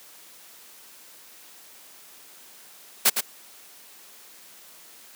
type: noise with echo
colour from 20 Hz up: white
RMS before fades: -17 dBFS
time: 3.05-3.1 s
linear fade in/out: 10 ms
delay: 110 ms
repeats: 1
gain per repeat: -7 dB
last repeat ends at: 3.21 s
effects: white hiss -49 dBFS RMS until 5.15 s + high-pass 200 Hz 12 dB/octave